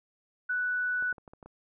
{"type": "tone", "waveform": "sine", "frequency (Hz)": 1483, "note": "F#6", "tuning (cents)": 4, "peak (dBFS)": -27, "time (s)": [0.49, 1.13], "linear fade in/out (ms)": 10}
{"type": "clicks", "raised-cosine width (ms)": 1, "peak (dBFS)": -34, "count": 7, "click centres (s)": [1.025, 1.127, 1.182, 1.278, 1.335, 1.428, 1.46]}
{"effects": []}